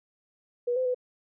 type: tone with pitch steps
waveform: sine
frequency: 484.9 / 513 / 500 Hz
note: B4 / C5 / B4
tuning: -32 / -34 / +21 cents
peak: -24 dBFS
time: 0.67-0.946 s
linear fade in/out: 10 ms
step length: 92 ms
effects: none